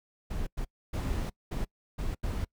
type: noise bursts at uneven times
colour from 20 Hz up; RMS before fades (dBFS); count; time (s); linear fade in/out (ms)
brown; -32; 6; 0.3-0.47 / 0.57-0.65 / 0.93-1.3 / 1.51-1.65 / 1.98-2.15 / 2.23-2.45; 10
effects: noise-tail reverb RT60 0.1 s tail -25 dB re dry